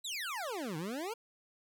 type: exponential two-way sweep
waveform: 25% pulse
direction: down then up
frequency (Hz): 4090 to 148.6 to 484.2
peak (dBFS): -33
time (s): 0.04-1.14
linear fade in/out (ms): 10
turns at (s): 0.77
effects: none